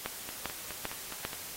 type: two click trains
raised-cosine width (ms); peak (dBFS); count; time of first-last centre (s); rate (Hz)
0.3; -17 / -23; 4 / 6; 0.06-1.25 / 0.29-1.332; 2.52 / 4.8
effects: white hiss -43 dBFS RMS until 1.56 s + AAC 48 kbps